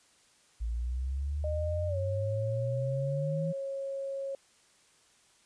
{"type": "exponential sweep", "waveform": "sine", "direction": "up", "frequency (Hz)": [55, 166.1], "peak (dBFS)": -30, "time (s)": [0.6, 3.53], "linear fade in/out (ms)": 20}
{"type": "tone with pitch glide", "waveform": "sine", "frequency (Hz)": [610, 546.6], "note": ["D#5", "C#5"], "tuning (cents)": [-34, -24], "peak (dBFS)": -33, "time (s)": [1.44, 4.35], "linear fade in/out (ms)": 2, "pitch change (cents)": -190, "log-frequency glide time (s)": [1.87, 1.98]}
{"effects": ["white hiss -64 dBFS RMS until 5.45 s", "resampled to 22050 Hz"]}